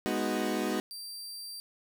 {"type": "chord", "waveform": "30% pulse", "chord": "G# minor seventh", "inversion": "none", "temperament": "equal", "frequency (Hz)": [207.7, 246.9, 311.1, 370], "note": ["G#3", "B3", "D#4", "F#4"], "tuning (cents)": [0, 0, 0, 0], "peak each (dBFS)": -32, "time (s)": [0.06, 0.8], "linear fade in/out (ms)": 0}
{"type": "tone", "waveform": "sawtooth", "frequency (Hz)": 4700, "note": "D8", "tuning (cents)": 1, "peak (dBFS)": -37, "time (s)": [0.91, 1.6], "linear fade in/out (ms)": 0}
{"effects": []}